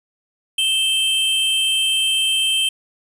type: tone pair together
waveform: square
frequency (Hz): 2637 / 3136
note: E7 / G7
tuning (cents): 0 / 0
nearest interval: minor third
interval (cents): 300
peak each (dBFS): -25 / -17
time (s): 0.58-2.69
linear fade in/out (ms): 5
effects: resampled to 32000 Hz + 8-bit